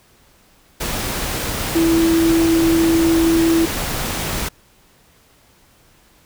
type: tone in noise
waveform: sine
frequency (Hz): 329.6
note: E4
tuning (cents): 0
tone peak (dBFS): -12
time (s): 1.75-3.66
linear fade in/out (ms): 10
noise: pink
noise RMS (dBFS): -23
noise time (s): 0.8-4.49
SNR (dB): +8
effects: pink hiss -53 dBFS RMS until 6.25 s